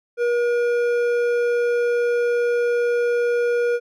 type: tone with hard clipping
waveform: triangle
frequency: 478.8 Hz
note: A#4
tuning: 46 cents sharp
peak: -19 dBFS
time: 0.17-3.8 s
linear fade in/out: 50 ms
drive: 12 dB
effects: none